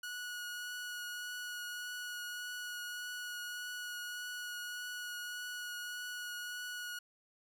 sawtooth tone with vibrato, 1459 Hz, F#6, 25 cents flat, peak -37 dBFS, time 0.03-6.99 s, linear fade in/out 5 ms, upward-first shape triangle, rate 1.7 Hz, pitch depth 13 cents each way, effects none

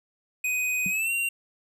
square tone with pitch glide, 2500 to 2758 Hz, D#7 to F7, +8 to -22 cents, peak -25 dBFS, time 0.44-1.29 s, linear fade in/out 5 ms, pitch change +170 cents, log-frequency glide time 0.89-1.12 s
sine tone with exponential decay, 185 Hz, F#3, in tune, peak -27 dBFS, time 0.86-0.94 s, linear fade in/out 2 ms, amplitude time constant 17 ms
effects none

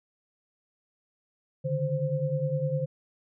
sine tone cluster, 141.8 / 151.7 / 522 Hz, C#3 / D#3 / C5, +40 / -44 / -4 cents, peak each -30 dBFS, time 1.64-2.86 s, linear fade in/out 20 ms, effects none

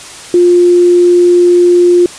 sine tone, 352.5 Hz, F4, 16 cents sharp, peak -3 dBFS, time 0.34-2.06 s, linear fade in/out 2 ms, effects white hiss -29 dBFS RMS until 2.18 s + resampled to 22050 Hz

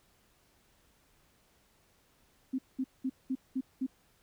sine tone bursts, 261.6 Hz, C4, in tune, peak -29 dBFS, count 6, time 2.53-3.866 s, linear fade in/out 10 ms, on 56 ms, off 200 ms, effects pink hiss -68 dBFS RMS until 4.22 s

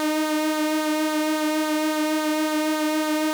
sawtooth tone with flanger, 308.3 Hz, D#4, 16 cents flat, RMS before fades -23 dBFS, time 0-3.33 s, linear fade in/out 0 ms, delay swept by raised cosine 0.35 to 2.65 ms, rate 3.6 Hz, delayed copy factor -0.5, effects 9-bit

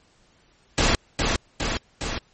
pink noise with echo, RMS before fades -19 dBFS, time 0.78-0.95 s, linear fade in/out 0 ms, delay 410 ms, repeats 3, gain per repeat -3 dB, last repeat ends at 2.18 s, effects pink hiss -60 dBFS RMS until 2.33 s + MP3 32 kbps

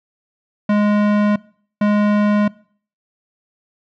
square tone pair in turn, 207.7 / 207.7 Hz, G#3 / G#3, 0 / 0 cents, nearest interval unison, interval 0 cents, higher neither, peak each -13 dBFS, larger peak neither, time 0.69-1.36 / 1.81-2.48 s, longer neither, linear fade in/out 5 ms, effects noise-tail reverb RT60 0.5 s tail -22 dB re dry + low-pass 2000 Hz 12 dB/octave

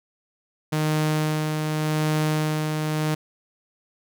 sawtooth tone with tremolo, 154.2 Hz, D#3, 15 cents flat, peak -16 dBFS, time 0.72-3.15 s, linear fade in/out 10 ms, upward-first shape sine, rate 0.86 Hz, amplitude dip 35%, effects none

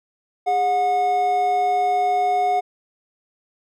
triangle tone pair together, 408.3 / 727 Hz, G#4 / F#5, -29 / -31 cents, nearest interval minor seventh, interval 998 cents, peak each -25 / -15 dBFS, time 0.46-2.61 s, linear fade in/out 20 ms, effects none

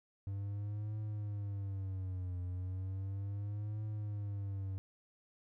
triangle tone with vibrato, 98 Hz, G2, in tune, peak -35 dBFS, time 0.27-4.78 s, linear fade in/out 0 ms, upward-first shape triangle, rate 0.35 Hz, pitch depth 160 cents each way, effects none

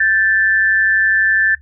sine tone pair together, 1568 / 1760 Hz, G6 / A6, 0 / 0 cents, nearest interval major second, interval 200 cents, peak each -18 / -12 dBFS, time 0-1.55 s, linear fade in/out 5 ms, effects noise-tail reverb RT60 0.1 s tail -17 dB re dry + added 72 Hz sine -41 dBFS peak until 1.61 s

